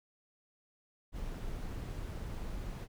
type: noise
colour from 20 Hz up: brown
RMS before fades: -40 dBFS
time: 1.12-2.88 s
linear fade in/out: 50 ms
effects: none